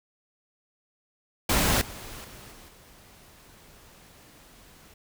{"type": "noise with level steps", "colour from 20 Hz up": "pink", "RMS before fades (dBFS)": [-23, -41, -46, -49, -53], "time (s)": [1.49, 4.94], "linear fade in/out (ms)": 5, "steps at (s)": [1.81, 2.24, 2.51, 2.68], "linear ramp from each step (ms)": 5, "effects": []}